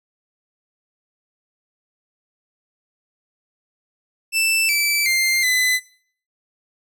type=tone with pitch steps; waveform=sawtooth; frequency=2655 / 2318 / 2101 / 2012 Hz; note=E7 / D7 / C7 / B6; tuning=+12 / -23 / +7 / +32 cents; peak=-13 dBFS; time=4.32-5.8 s; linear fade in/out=50 ms; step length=370 ms; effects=noise-tail reverb RT60 0.5 s tail -18 dB re dry